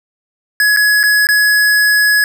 square tone with dropouts, 1685 Hz, G#6, 25 cents sharp, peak -9 dBFS, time 0.6-2.24 s, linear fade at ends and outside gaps 1 ms, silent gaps 0.764-0.771 / 1.031-1.037 / 1.27-1.288 s, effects none

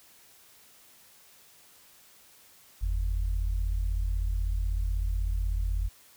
sine tone pair together, 46.25 / 82.41 Hz, F#1 / E2, 0 / 0 cents, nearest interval minor seventh, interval 1000 cents, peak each -26 / -34 dBFS, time 2.81-5.89 s, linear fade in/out 20 ms, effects white hiss -57 dBFS RMS until 6.16 s

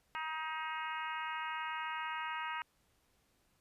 harmonic tone with a mistuned harmonic, 315.7 Hz, D#4, 25 cents sharp, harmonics 3 / 4 / 5 / 6 / 7 / 8 / 9, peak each -41 / -43 / -45 / -47 / -48 / -49 / -50 dBFS, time 0.15-2.62 s, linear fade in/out 0 ms, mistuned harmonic 7, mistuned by -30 cents, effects pink hiss -74 dBFS RMS until 3.6 s + resampled to 32000 Hz

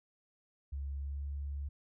sine tone with pitch glide, 69.6 to 70.82 Hz, C#2 to C#2, +8 to +38 cents, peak -36 dBFS, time 0.72-1.69 s, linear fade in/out 10 ms, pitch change +30 cents, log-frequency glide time 0.97-1.25 s, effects none

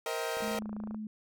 sawtooth chord, C minor seventh, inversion third, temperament equal with one note detuned, 466.2 / 523.3 / 637.9 / 784 Hz, Bb4 / C5 / Eb5 / G5, 0 / 0 / +43 / 0 cents, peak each -32 / -37 / -33 / -38 dBFS, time 0.06-0.59 s, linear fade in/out 2 ms
click train, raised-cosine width 1 ms, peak -31 dBFS, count 17, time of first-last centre 0.37-0.946 s, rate 27.8 Hz
sine tone with vibrato, 213.4 Hz, G#3, 47 cents sharp, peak -36 dBFS, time 0.42-1.07 s, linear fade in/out 2 ms, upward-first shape sine, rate 2.3 Hz, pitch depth 16 cents each way
effects none

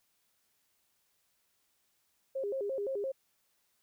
sine tone with vibrato, 466.2 Hz, A#4, in tune, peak -32 dBFS, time 2.35-3.12 s, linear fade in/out 10 ms, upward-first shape square, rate 5.8 Hz, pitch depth 240 cents each way, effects white hiss -75 dBFS RMS until 3.82 s

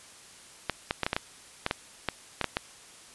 clicks, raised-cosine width 0.3 ms, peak -10 dBFS, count 12, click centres 0.697 / 0.909 / 1.033 / 1.065 / 1.131 / 1.165 / 1.664 / 1.711 / 2.087 / 2.413 / 2.443 / 2.569 s, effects white hiss -51 dBFS RMS until 3.14 s + resampled to 24000 Hz

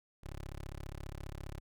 15% pulse tone, 34.86 Hz, C#1, 11 cents sharp, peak -36 dBFS, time 0.23-1.6 s, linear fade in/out 10 ms, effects none

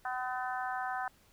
harmonic tone, 253.2 Hz, B3, 43 cents sharp, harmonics 3 / 4 / 5 / 6 / 7, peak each -36 / -41 / -42 / -40 / -46 dBFS, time 0.05-1.08 s, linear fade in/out 2 ms, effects pink hiss -65 dBFS RMS until 1.32 s

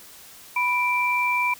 sine tone pair together, 987.8 / 2349 Hz, B5 / D7, 0 / 0 cents, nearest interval octave + minor third, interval 1500 cents, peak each -23 / -22 dBFS, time 0.56-1.54 s, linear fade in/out 5 ms, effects white hiss -46 dBFS RMS until 1.59 s

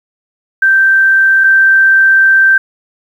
sine tone pair in turn, 1564 / 1564 Hz, G6 / G6, -4 / -4 cents, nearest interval unison, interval 0 cents, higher neither, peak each -5 / -4 dBFS, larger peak second, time 0.62-1.44 / 1.44-2.58 s, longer second, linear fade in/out 5 ms, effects 7-bit

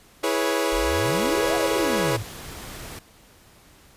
sawtooth chord, C# minor seventh, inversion first, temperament equal with one note detuned, 329.6 / 415.3 / 489.3 / 554.4 Hz, E4 / G#4 / B4 / C#5, 0 / 0 / -16 / 0 cents, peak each -23 dBFS, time 0.23-2.17 s, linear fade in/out 10 ms
sine exponential two-way sweep, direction up then down, 34.65 to 737 to 96.4 Hz, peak -27 dBFS, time 0.72-2.23 s, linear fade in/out 10 ms, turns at 1.55 s
pink noise, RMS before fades -38 dBFS, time 1.05-2.99 s, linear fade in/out 2 ms
effects pink hiss -53 dBFS RMS until 3.96 s + resampled to 32000 Hz

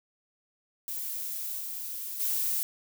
violet noise with level steps, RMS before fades -35 / -37 / -29 dBFS, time 0.88-2.63 s, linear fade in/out 0 ms, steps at 1.59 / 2.19 s, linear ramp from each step 20 ms, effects none

